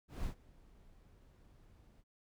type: noise with ADSR envelope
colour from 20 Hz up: brown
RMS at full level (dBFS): -38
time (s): 0.08-2.04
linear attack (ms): 170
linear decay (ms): 96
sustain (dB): -24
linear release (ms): 47
effects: none